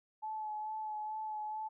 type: tone with vibrato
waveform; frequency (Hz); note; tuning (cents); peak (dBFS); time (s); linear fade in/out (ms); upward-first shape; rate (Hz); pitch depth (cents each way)
sine; 860; A5; -40; -37; 0.22-1.69; 20; sine; 2.3; 20
effects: none